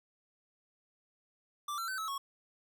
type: tone with pitch steps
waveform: square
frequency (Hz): 1174 / 1350 / 1528 / 1297 / 1104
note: D6 / E6 / G6 / E6 / C#6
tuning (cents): -1 / +41 / -45 / -28 / -7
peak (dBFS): -36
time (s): 1.68-2.18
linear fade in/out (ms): 5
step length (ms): 100
effects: none